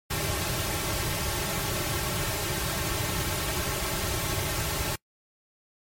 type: noise with comb filter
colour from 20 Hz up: pink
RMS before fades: -29 dBFS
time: 0.1-4.96 s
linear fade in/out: 10 ms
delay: 4.1 ms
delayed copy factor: -0.8
effects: noise-tail reverb RT60 0.1 s tail -25 dB re dry + MP3 64 kbps